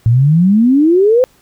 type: exponential sweep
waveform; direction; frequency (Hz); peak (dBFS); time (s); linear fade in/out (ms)
sine; up; 110 to 523.3; -6; 0.06-1.24; 0
effects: pink hiss -51 dBFS RMS until 1.41 s